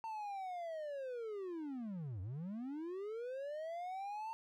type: linear two-way sweep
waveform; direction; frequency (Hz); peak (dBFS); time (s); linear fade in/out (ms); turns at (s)
triangle; down then up; 905 to 87 to 905; -39; 0.04-4.33; 0; 2.21
effects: none